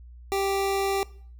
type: tone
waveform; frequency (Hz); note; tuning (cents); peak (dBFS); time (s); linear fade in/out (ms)
25% pulse; 392.2; G4; +1; -20; 0.32-1.03; 0
effects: noise-tail reverb RT60 0.5 s tail -20 dB re dry + added 60 Hz sine -43 dBFS peak until 1.39 s